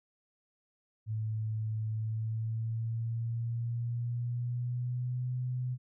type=tone with pitch glide; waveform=sine; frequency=109.4 to 125.67 Hz; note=A2 to B2; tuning=-9 to +31 cents; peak=-31 dBFS; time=1.06-5.78 s; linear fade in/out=50 ms; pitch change=+240 cents; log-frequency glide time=1.9-5.33 s; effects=none